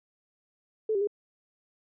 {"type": "tone with pitch steps", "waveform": "sine", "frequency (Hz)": [435.8, 393.8, 411.5], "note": ["A4", "G4", "G#4"], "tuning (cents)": [-17, 8, -16], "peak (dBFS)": -24, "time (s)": [0.89, 1.073], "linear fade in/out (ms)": 5, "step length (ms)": 61, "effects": []}